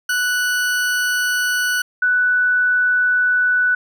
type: tone pair in turn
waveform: 40% pulse / sine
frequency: 1480 / 1486.5 Hz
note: F#6 / F#6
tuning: 0 / +8 cents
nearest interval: unison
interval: 8 cents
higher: second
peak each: -16 / -13 dBFS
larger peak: second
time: 0.09-1.82 / 2.02-3.75 s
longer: neither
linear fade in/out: 5 ms
effects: none